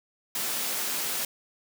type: high-pass noise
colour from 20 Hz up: white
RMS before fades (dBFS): -30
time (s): 0.35-1.25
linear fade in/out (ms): 2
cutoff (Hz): 150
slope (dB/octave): 24
effects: none